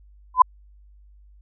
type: tone with exponential growth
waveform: sine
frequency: 1011 Hz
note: B5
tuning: 40 cents sharp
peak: -3 dBFS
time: 0.34-0.42 s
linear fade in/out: 5 ms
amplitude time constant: 16 ms
effects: added 50 Hz sine -48 dBFS peak until 1.41 s